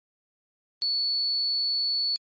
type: tone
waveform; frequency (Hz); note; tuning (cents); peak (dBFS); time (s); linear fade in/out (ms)
sine; 4435; C#8; 0; -22; 0.82-2.16; 0
effects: tanh soft clip ceiling -20 dBFS + MP3 32 kbps